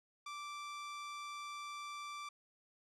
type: tone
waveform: sawtooth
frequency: 1171 Hz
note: D6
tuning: 5 cents flat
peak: -40 dBFS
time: 0.26-2.29 s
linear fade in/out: 5 ms
effects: low-pass 7000 Hz 12 dB/octave